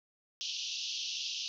pink band-pass noise, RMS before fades -38 dBFS, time 0.41-1.48 s, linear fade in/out 0 ms, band 2700 to 6200 Hz, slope 96 dB/octave, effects none

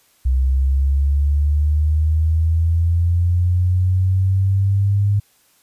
sine linear sweep, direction up, 63.9 to 102.3 Hz, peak -13 dBFS, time 0.25-5.2 s, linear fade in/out 10 ms, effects white hiss -57 dBFS RMS until 5.62 s + resampled to 32000 Hz

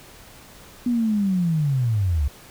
sine linear sweep, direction down, 247.4 to 65.9 Hz, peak -18 dBFS, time 0.86-2.28 s, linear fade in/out 5 ms, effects pink hiss -46 dBFS RMS until 2.5 s

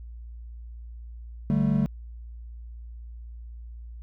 triangle chord, D suspended fourth, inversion none, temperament equal with one note detuned, 146.83 / 192.85 / 220 Hz, D3 / G3 / A3, 0 / -28 / 0 cents, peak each -23 dBFS, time 1.5-1.86 s, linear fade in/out 0 ms, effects added 58 Hz sine -38 dBFS peak until 4.02 s

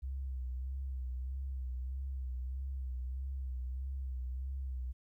sine tone with vibrato, 64.8 Hz, C2, 16 cents flat, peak -36 dBFS, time 0.02-4.93 s, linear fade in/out 20 ms, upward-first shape sine, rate 1.6 Hz, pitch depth 60 cents each way, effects 13-bit

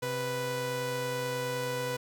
sawtooth tone pair together, 130.9 / 494.2 Hz, C3 / B4, +1 / +1 cents, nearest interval octave + major seventh, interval 2300 cents, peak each -33 / -28 dBFS, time 0.02-1.97 s, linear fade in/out 10 ms, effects none

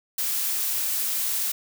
blue noise, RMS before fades -26 dBFS, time 0.18-1.52 s, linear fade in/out 5 ms, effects none

